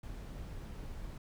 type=noise; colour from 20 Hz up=brown; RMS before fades=-44 dBFS; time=0.03-1.18 s; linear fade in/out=5 ms; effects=none